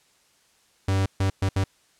45% pulse tone bursts at uneven times, 96.5 Hz, G2, 27 cents flat, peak -20 dBFS, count 4, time 0.88-1.06 / 1.2-1.3 / 1.42-1.49 / 1.56-1.64 s, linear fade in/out 5 ms, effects white hiss -62 dBFS RMS until 1.99 s + low-pass 9000 Hz 12 dB/octave

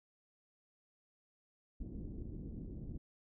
pink low-pass noise, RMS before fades -45 dBFS, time 1.8-2.98 s, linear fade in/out 5 ms, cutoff 330 Hz, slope 24 dB/octave, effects none

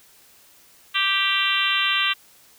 harmonic tone, 392 Hz, G4, in tune, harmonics 3 / 4 / 5 / 6 / 7 / 8 / 9 / 10, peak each -27 / -28 / -28 / -29 / -24 / -25 / -28 / -31 dBFS, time 0.94-2.14 s, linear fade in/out 20 ms, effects white hiss -53 dBFS RMS until 2.58 s

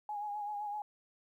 sine tone with vibrato, 830 Hz, G#5, 1 cent flat, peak -36 dBFS, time 0.09-0.82 s, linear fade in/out 2 ms, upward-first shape sine, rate 7.8 Hz, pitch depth 37 cents each way, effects 12-bit

